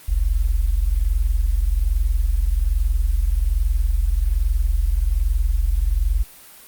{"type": "tone pair together", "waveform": "sine", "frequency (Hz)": [42.49, 63.7], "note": ["F1", "C2"], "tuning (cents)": [-47, -46], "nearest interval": "perfect fifth", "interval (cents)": 701, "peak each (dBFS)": [-17, -21], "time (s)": [0.08, 6.24], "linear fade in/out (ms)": 10, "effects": ["white hiss -44 dBFS RMS until 6.67 s", "Opus 32 kbps"]}